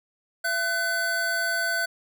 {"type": "tone pair together", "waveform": "square", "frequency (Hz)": [677, 1506.7], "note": ["E5", "F#6"], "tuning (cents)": [46, 31], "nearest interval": "octave + major second", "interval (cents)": 1385, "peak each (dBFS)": [-32, -25], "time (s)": [0.44, 1.86], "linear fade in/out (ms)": 10, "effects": []}